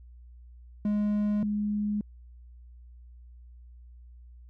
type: tone pair in turn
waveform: triangle / sine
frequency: 208.1 / 208.1 Hz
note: G#3 / G#3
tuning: +4 / +4 cents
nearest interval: unison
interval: 0 cents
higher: neither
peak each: -22 / -26 dBFS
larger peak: first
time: 0.85-1.43 / 1.43-2.01 s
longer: neither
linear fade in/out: 2 ms
effects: added 60 Hz sine -47 dBFS peak until 4.49 s